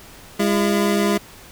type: tone pair together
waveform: 25% pulse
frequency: 203.1 / 337.2 Hz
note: G#3 / E4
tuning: -38 / +39 cents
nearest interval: major sixth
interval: 877 cents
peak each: -14 / -18 dBFS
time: 0.39-1.18 s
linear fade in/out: 10 ms
effects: pink hiss -43 dBFS RMS until 1.51 s